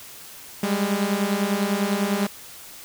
sawtooth beating tone pair, 196.5 / 206.5 Hz, G3 / G#3, +4 / -10 cents, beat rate 10 Hz, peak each -20 dBFS, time 0.63-2.27 s, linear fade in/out 5 ms, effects white hiss -42 dBFS RMS until 2.84 s

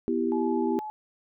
sine chord, E minor, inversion second, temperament equal, 246.9 / 329.6 / 392 Hz, B3 / E4 / G4, 0 / 0 / 0 cents, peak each -28 dBFS, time 0.08-0.79 s, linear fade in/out 0 ms
sine tone, 855 Hz, A5, 50 cents flat, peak -33 dBFS, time 0.32-0.9 s, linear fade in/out 0 ms
effects none

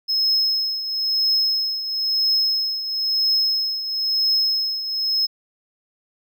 triangle tone with tremolo, 5170 Hz, E8, 34 cents flat, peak -14 dBFS, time 0.08-5.27 s, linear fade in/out 20 ms, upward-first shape triangle, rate 1 Hz, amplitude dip 70%, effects none

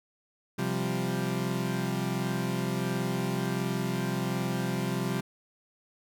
30% pulse chord, C suspended fourth, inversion none, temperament equal, 130.81 / 174.61 / 196 Hz, C3 / F3 / G3, 0 / 0 / 0 cents, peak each -30 dBFS, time 0.58-5.21 s, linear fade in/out 10 ms, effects none

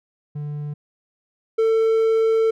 triangle tone pair in turn, 147.5 / 447.1 Hz, D3 / A4, +8 / +28 cents, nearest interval octave + perfect fifth, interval 1920 cents, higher second, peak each -24 / -13 dBFS, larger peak second, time 0.35-0.74 / 1.58-2.51 s, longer second, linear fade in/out 10 ms, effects none

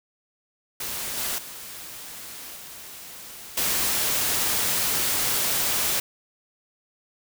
white noise with level steps, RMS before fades -31 / -28 / -39 / -41 / -24 dBFS, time 0.8-6 s, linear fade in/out 5 ms, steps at 1.17 / 1.38 / 2.56 / 3.57 s, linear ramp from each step 5 ms, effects none

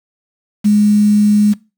sine tone with quantisation, 208.6 Hz, G#3, 8 cents sharp, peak -7 dBFS, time 0.64-1.54 s, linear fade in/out 20 ms, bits 5, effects noise-tail reverb RT60 0.3 s tail -22 dB re dry

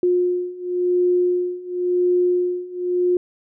sine beating tone pair, 357.3 / 358.24 Hz, F4 / F4, +40 / +44 cents, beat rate 0.94 Hz, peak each -21 / -19 dBFS, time 0.03-3.17 s, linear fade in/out 2 ms, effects none

